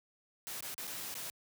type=noise with dropouts; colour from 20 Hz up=white; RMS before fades=-42 dBFS; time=0.47-1.3 s; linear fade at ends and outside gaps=0 ms; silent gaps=0.606-0.625 / 0.743-0.78 / 0.871-0.876 / 1.141-1.152 s; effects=high-pass 80 Hz 12 dB/octave